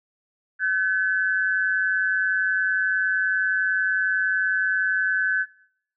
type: tone pair together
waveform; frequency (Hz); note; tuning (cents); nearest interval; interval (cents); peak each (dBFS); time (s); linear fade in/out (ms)
sine; 1522 / 1711.2; F#6 / A6; +48 / -49; major second; 203; -21 / -24; 0.59-5.46; 50
effects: noise-tail reverb RT60 0.6 s tail -19 dB re dry